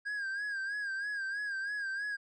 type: tone with vibrato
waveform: triangle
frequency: 1620 Hz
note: G#6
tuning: 43 cents flat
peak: -32 dBFS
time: 0.05-2.17 s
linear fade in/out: 20 ms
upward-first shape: sine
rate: 3.1 Hz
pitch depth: 71 cents each way
effects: resampled to 22050 Hz